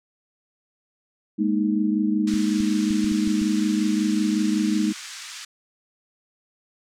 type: chord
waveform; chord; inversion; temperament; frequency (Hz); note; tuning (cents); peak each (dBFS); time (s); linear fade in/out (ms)
sine; Ab suspended second; none; equal; 207.7 / 233.1 / 311.1; Ab3 / Bb3 / Eb4; 0 / 0 / 0; -22 / -26 / -23; 1.38-4.93; 20
type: band-pass noise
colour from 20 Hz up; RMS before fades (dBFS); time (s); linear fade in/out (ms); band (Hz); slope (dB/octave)
white; -38; 2.27-5.45; 5; 1200 to 7300; 24
type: clicks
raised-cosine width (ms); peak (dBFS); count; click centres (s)
5; -24; 7; 2.339 / 2.604 / 2.907 / 3.044 / 3.117 / 3.275 / 3.416
effects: none